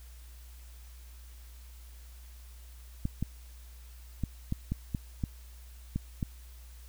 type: clicks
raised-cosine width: 5 ms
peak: -18 dBFS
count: 9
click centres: 3.054 / 3.226 / 4.237 / 4.524 / 4.72 / 4.948 / 5.238 / 5.96 / 6.228 s
effects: added 60 Hz sine -47 dBFS peak until 6.88 s + white hiss -59 dBFS RMS until 6.88 s